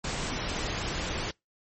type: noise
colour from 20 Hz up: pink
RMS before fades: -32 dBFS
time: 0.04-1.31 s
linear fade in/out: 5 ms
effects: noise-tail reverb RT60 0.2 s tail -26 dB re dry + MP3 32 kbps